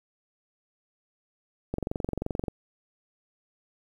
click train, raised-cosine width 2 ms, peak -16 dBFS, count 18, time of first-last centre 1.74-2.482 s, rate 22.9 Hz, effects 9-bit

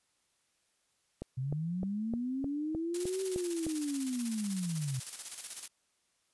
click train, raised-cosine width 2 ms, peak -25 dBFS, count 9, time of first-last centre 1.22-3.666 s, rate 3.27 Hz
sine linear two-way sweep, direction up then down, 124.7 to 385.1 to 124.7 Hz, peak -32 dBFS, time 1.37-5 s, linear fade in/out 10 ms, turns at 3.22 s
blue noise with tremolo, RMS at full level -38 dBFS, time 2.94-5.68 s, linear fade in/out 5 ms, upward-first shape square, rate 16 Hz, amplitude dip 55%
effects white hiss -75 dBFS RMS until 6.33 s + resampled to 24000 Hz

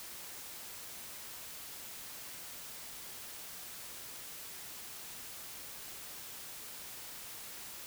silence, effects white hiss -47 dBFS RMS until 7.86 s

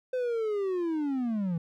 triangle linear sweep, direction down, 515 to 161 Hz, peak -25 dBFS, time 0.13-1.58 s, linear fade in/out 5 ms, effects none

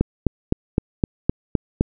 click train, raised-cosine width 3 ms, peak -3 dBFS, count 8, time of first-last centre 0.01-1.809 s, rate 3.89 Hz, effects none

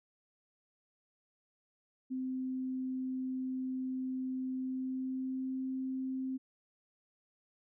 sine tone with pitch glide, 258.9 to 261.8 Hz, C4 to C4, -18 to +1 cents, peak -34 dBFS, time 2.1-6.38 s, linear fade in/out 20 ms, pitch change +19 cents, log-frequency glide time 4.53-5.64 s, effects none

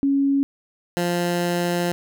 sine / 15% pulse tone pair in turn, 277.2 / 174.63 Hz, C#4 / F3, 0 / 0 cents, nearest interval minor sixth, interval 800 cents, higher first, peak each -16 / -14 dBFS, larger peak second, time 0.03-0.43 / 0.97-1.92 s, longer second, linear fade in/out 0 ms, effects none

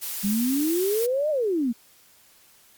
blue noise, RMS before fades -31 dBFS, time 0.01-1.07 s, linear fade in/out 20 ms
sine exponential two-way sweep, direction up then down, 194.4 to 628 to 222.3 Hz, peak -21 dBFS, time 0.23-1.73 s, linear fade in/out 20 ms, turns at 1.3 s
effects white hiss -56 dBFS RMS until 2.77 s + Opus 48 kbps

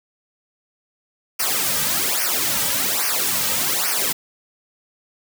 white noise with flanger, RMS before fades -21 dBFS, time 1.39-4.13 s, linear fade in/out 10 ms, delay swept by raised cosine 0.26 to 2.86 ms, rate 1.2 Hz, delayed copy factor -0.95, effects none

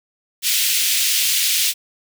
pink high-pass noise, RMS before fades -18 dBFS, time 0.42-1.74 s, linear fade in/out 50 ms, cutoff 2600 Hz, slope 24 dB/octave, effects none

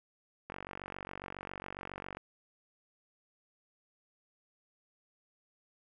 click train, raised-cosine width 0.5 ms, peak -26 dBFS, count 80, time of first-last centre 0.5-2.17 s, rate 47.3 Hz, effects none

